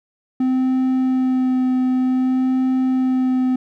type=tone with vibrato; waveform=triangle; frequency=257.4 Hz; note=C4; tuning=28 cents flat; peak=-13 dBFS; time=0.4-3.56 s; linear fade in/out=5 ms; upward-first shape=sine; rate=0.54 Hz; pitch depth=12 cents each way; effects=none